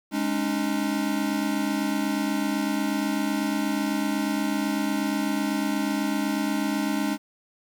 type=chord; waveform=square; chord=Ab suspended fourth; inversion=none; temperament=equal with one note detuned; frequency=207.7 / 277.2 / 305.3 Hz; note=Ab3 / Db4 / Eb4; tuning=0 / 0 / -33 cents; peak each=-29 dBFS; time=0.11-7.18 s; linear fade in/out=50 ms; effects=9-bit